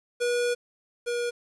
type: tone pair in turn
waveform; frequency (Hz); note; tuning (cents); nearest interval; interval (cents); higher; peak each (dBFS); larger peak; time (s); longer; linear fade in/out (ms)
square; 483.9 / 479.2; B4 / A#4; -35 / +48; unison; 17; first; -24 / -27; first; 0.2-0.55 / 1.06-1.31; first; 20
effects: resampled to 24000 Hz + 9-bit